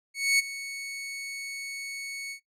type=tone with ADSR envelope; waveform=sawtooth; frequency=2217 Hz; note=C#7; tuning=in tune; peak=-15 dBFS; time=0.14-2.4 s; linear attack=250 ms; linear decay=19 ms; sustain=-16 dB; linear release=88 ms; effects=noise-tail reverb RT60 0.1 s tail -17 dB re dry + low-pass 11000 Hz 12 dB/octave